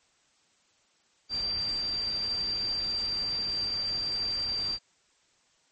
sine tone in noise, 4702 Hz, D8, 1 cent sharp, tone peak -28 dBFS, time 1.29-4.79 s, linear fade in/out 50 ms, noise pink, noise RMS -43 dBFS, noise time 1.29-4.79 s, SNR +12 dB, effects white hiss -67 dBFS RMS until 5.71 s + MP3 32 kbps

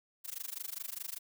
blue noise with amplitude modulation, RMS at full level -38 dBFS, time 0.24-1.19 s, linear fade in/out 20 ms, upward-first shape sine, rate 24.9 Hz, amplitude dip 100%, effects none

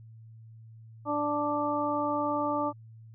harmonic tone, 293.7 Hz, D4, in tune, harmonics 1 / 2 / 3 / 4, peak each -32 / -32 / -32 / -32 dBFS, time 1.05-2.73 s, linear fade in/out 50 ms, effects added 112 Hz sine -47 dBFS peak until 3.14 s

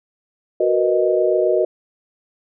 sine chord, B major seventh, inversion second, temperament equal, 370 / 466.2 / 493.9 / 622.3 Hz, F#4 / A#4 / B4 / D#5, 0 / 0 / 0 / 0 cents, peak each -18 / -21 / -23 / -18 dBFS, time 0.6-1.65 s, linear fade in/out 5 ms, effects none

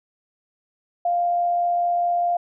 sine tone with amplitude modulation, 698.5 Hz, F5, in tune, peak -17 dBFS, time 1.05-2.37 s, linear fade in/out 5 ms, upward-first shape sine, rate 84.7 Hz, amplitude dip 25%, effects none

